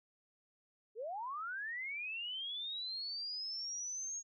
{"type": "linear sweep", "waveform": "sine", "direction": "up", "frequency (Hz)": [407, 6630], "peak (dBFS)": -39, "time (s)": [0.95, 4.23], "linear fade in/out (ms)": 50, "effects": []}